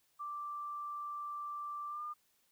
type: tone with pitch glide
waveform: sine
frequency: 1174.7 to 1205.6 Hz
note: D6 to D6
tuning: 0 to +45 cents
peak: -39 dBFS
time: 0.19-2.14 s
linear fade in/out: 20 ms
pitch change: +45 cents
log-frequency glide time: 1.88-2.02 s
effects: white hiss -74 dBFS RMS until 2.51 s